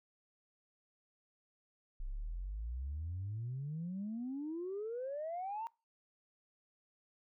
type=exponential sweep; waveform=sine; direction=up; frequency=30.87 to 932.3 Hz; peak=-37 dBFS; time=2-5.67 s; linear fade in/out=0 ms; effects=noise-tail reverb RT60 0.3 s tail -25 dB re dry + tanh soft clip ceiling -34 dBFS